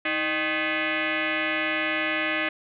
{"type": "tone with frequency modulation", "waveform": "sine", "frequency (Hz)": 146.83, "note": "D3", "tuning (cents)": 0, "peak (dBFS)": -23, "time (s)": [0.05, 2.49], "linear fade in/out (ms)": 5, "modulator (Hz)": 464, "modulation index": 5.6, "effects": []}